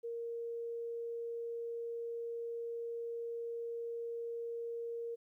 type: tone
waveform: sine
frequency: 466.2 Hz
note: A#4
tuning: in tune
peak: -38 dBFS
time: 0.03-5.16 s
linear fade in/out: 20 ms
effects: 13-bit